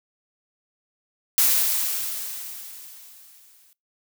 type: noise with exponential decay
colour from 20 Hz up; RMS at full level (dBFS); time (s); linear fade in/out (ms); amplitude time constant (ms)
blue; -17; 1.38-3.73; 0; 510
effects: noise-tail reverb RT60 0.2 s tail -22 dB re dry

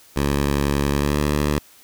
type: tone with pitch glide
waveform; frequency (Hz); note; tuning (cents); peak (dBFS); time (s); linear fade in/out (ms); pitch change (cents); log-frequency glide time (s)
10% pulse; 70.9 to 73.66; C#2 to D2; +40 to +6; -10; 0.16-1.59; 5; +66; 0.95-1.17
effects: white hiss -50 dBFS RMS until 1.83 s

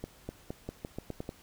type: accelerating click train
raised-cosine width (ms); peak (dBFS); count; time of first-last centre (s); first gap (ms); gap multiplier
2; -23; 9; 0.04-1.291; 250; 0.86
effects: pink hiss -58 dBFS RMS until 1.42 s

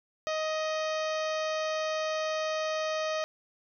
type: harmonic tone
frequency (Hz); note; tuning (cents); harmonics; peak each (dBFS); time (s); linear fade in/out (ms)
626; D#5; +10; 1 / 2 / 3 / 4 / 5 / 6 / 7 / 8 / 9 / 10; -30 / -36 / -40 / -42 / -44 / -46 / -47 / -48 / -49 / -50; 0.27-3.24; 0
effects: none

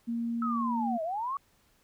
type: tone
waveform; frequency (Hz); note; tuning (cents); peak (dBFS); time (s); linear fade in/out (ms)
sine; 233.1; A#3; 0; -29; 0.07-0.98; 20
type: linear two-way sweep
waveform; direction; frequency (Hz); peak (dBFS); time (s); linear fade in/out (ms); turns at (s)
sine; down then up; 1313 to 622.3 to 1145; -30; 0.42-1.37; 2; 1.03
effects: pink hiss -67 dBFS RMS until 1.83 s

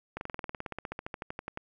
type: slowing click train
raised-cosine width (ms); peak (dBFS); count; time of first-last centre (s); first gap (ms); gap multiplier
0.5; -21; 23; 0.17-1.574; 41; 1.04
effects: none

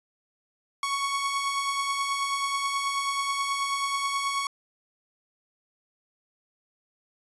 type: beating tone pair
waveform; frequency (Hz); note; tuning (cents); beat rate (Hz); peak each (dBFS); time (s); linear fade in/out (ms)
sawtooth; 1103 / 1112.3; C#6 / C#6; -9 / +6; 9.3; -31 / -23; 0.83-4.47; 2
effects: resampled to 24000 Hz

